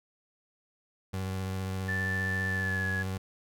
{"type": "tone with vibrato", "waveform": "30% pulse", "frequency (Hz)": 94.7, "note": "F#2", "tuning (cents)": 41, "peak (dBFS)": -29, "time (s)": [1.13, 3.18], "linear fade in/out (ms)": 10, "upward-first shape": "triangle", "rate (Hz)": 15, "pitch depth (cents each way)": 23}
{"type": "tone with pitch glide", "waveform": "sine", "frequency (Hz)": [1760, 1683.4], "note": ["A6", "G#6"], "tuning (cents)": [0, 23], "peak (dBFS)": -30, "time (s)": [1.88, 3.03], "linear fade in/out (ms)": 10, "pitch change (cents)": -77, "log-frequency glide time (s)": [2.49, 2.9]}
{"effects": []}